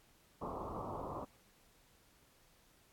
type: low-pass noise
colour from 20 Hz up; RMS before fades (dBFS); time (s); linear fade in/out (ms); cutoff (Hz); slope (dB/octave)
white; -43; 0.41-1.25; 10; 1200; 96
effects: pink hiss -68 dBFS RMS until 2.92 s + AAC 64 kbps